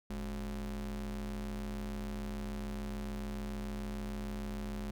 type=ring-modulated tone; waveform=square; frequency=80.2 Hz; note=E2; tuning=47 cents flat; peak=-35 dBFS; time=0.1-4.91 s; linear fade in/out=5 ms; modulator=127 Hz; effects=none